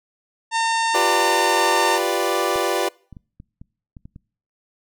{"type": "harmonic tone", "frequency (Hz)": 909, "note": "A#5", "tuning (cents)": -44, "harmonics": [1, 2, 3, 4, 5, 6, 7, 8, 9, 10], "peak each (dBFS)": [-19, -25, -29, -31, -33, -35, -36, -37, -38, -39], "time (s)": [0.51, 2], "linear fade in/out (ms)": 50}
{"type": "chord", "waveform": "25% pulse", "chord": "G dominant seventh", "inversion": "third", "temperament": "equal", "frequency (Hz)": [349.2, 392, 493.9, 587.3], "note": ["F4", "G4", "B4", "D5"], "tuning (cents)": [0, 0, 0, 0], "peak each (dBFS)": -21, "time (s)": [0.94, 2.89], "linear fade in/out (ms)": 10}
{"type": "clicks", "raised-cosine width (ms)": 5, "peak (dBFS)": -27, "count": 8, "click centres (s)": [2.559, 3.127, 3.168, 3.401, 3.615, 3.968, 4.055, 4.161]}
{"effects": ["noise-tail reverb RT60 0.5 s tail -25 dB re dry"]}